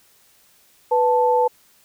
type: tone pair together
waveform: sine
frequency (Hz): 493.9 / 880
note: B4 / A5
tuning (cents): 0 / 0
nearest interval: minor seventh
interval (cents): 1000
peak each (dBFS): -17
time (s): 0.91-1.48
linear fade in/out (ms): 10
effects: white hiss -56 dBFS RMS until 1.84 s